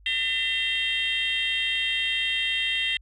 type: tone cluster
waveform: sine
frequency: 1806 / 2024 / 2728 / 3181 / 3680 Hz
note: A6 / B6 / F7 / G7 / A#7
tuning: +45 / +42 / -41 / +25 / -23 cents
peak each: -35 / -29 / -28 / -26 / -32 dBFS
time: 0.06-2.97 s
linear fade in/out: 2 ms
effects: tanh soft clip ceiling -16 dBFS + added 50 Hz sine -50 dBFS peak until 3.01 s